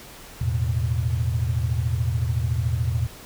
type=chord; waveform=sine; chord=E suspended fourth; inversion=none; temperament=just; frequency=82.41 / 109.88 / 123.61 Hz; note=E2 / A2 / B2; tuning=0 / -2 / +2 cents; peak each=-25 dBFS; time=0.41-3.07 s; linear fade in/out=5 ms; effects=pink hiss -43 dBFS RMS until 3.25 s